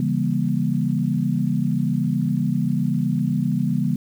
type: chord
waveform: sine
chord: C# diminished seventh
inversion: none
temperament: just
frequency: 138.59 / 166.31 / 199.57 / 239.5 Hz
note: C#3 / E3 / G3 / Bb3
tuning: 0 / +16 / +31 / +47 cents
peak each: -24 dBFS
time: 0-3.96 s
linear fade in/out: 2 ms
effects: 8-bit